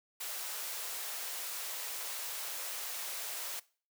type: high-pass noise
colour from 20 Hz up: white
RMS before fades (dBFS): -40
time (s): 0.2-3.6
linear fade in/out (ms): 10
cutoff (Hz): 450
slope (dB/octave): 24
effects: noise-tail reverb RT60 0.4 s tail -21 dB re dry